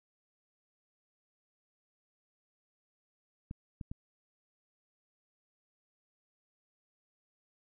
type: clicks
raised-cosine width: 5 ms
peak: -28 dBFS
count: 3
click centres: 3.511 / 3.812 / 3.915 s
effects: none